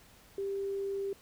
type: tone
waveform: sine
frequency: 394.5 Hz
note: G4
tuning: 11 cents sharp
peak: -32 dBFS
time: 0.38-1.13 s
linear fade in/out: 2 ms
effects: pink hiss -59 dBFS RMS until 1.21 s

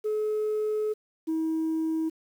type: tone pair in turn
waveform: sine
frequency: 427.7 / 320.3 Hz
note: A4 / E4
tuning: -49 / -50 cents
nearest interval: perfect fourth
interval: 501 cents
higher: first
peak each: -23 dBFS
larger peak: neither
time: 0.04-0.94 / 1.27-2.1 s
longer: first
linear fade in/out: 20 ms
effects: tanh soft clip ceiling -23 dBFS + 9-bit

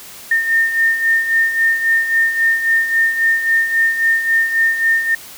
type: beating tone pair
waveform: sine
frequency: 1816 / 1819.7 Hz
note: A#6 / A#6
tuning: -46 / -42 cents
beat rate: 3.7 Hz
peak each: -20 / -13 dBFS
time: 0.31-5.15 s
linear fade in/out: 5 ms
effects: white hiss -36 dBFS RMS until 5.37 s

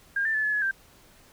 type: tone with pitch steps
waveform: sine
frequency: 1612 / 1778 / 1735 / 1713 / 1695 / 1577 Hz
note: G6 / A6 / A6 / A6 / G#6 / G6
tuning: +48 / +18 / -25 / -47 / +35 / +10 cents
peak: -23 dBFS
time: 0.16-0.712 s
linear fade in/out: 5 ms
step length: 92 ms
effects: pink hiss -56 dBFS RMS until 1.32 s

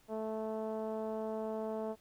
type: tone with low-pass filter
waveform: 10% pulse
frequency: 219 Hz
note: A3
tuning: 8 cents flat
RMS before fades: -38 dBFS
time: 0.08-1.96 s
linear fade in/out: 50 ms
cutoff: 620 Hz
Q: 1.5
effects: pink hiss -67 dBFS RMS until 2 s

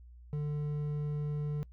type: tone with hard clipping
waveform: triangle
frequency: 148 Hz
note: D3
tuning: 14 cents sharp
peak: -33 dBFS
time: 0.33-1.63 s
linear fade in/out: 0 ms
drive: 9 dB
effects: noise-tail reverb RT60 0.1 s tail -23 dB re dry + added 60 Hz sine -50 dBFS peak until 1.72 s

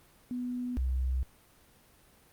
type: tone pair in turn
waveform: sine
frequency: 247.2 / 64.2 Hz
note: B3 / C2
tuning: +2 / -32 cents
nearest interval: octave + major seventh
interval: 2334 cents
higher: first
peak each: -32 / -27 dBFS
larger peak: second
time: 0.31-0.77 / 0.77-1.23 s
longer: neither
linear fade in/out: 0 ms
effects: pink hiss -61 dBFS RMS until 2.32 s + Opus 32 kbps

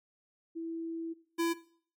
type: tone pair in turn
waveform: sine / square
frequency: 329.6 / 335 Hz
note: E4 / E4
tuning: 0 / +28 cents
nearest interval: unison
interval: 28 cents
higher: second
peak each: -35 / -28 dBFS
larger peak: second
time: 0.55-1.14 / 1.38-1.54 s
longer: first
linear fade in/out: 20 ms
effects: noise-tail reverb RT60 0.5 s tail -17 dB re dry + MP3 96 kbps

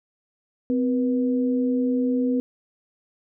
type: tone pair together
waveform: sine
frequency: 255.7 / 485.4 Hz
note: C4 / B4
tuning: -40 / -30 cents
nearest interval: major seventh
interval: 1110 cents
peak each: -20 / -27 dBFS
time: 0.7-2.4 s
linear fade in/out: 0 ms
effects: none

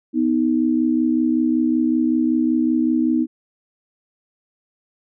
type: tone pair together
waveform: sine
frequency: 249 / 314.3 Hz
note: B3 / D#4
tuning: +14 / +18 cents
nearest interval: major third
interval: 404 cents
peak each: -18 dBFS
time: 0.13-3.27 s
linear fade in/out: 50 ms
effects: none

